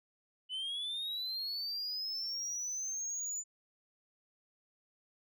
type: linear sweep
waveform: sine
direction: up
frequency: 2981 to 7040 Hz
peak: -33 dBFS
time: 0.49-3.44 s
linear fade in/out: 50 ms
effects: tanh soft clip ceiling -35 dBFS